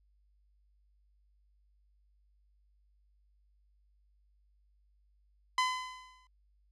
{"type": "tone with exponential decay", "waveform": "sawtooth", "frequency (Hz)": 1016, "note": "B5", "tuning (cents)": 49, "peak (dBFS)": -21, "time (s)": [5.58, 6.27], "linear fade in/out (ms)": 2, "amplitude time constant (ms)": 150, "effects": ["added 50 Hz sine -66 dBFS peak until 6.71 s", "low-pass 6000 Hz 12 dB/octave"]}